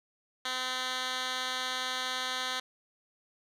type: tone with band-pass filter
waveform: 10% pulse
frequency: 255.9 Hz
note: C4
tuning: 38 cents flat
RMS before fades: -34 dBFS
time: 0.45-2.6 s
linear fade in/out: 5 ms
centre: 3200 Hz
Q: 1.3
effects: none